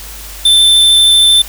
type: tone with vibrato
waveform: square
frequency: 3544 Hz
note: A7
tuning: 12 cents sharp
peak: -5 dBFS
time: 0.45-1.42 s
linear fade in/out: 5 ms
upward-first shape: triangle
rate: 13 Hz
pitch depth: 9 cents each way
effects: added 50 Hz sine -30 dBFS peak until 1.48 s + white hiss -30 dBFS RMS until 1.48 s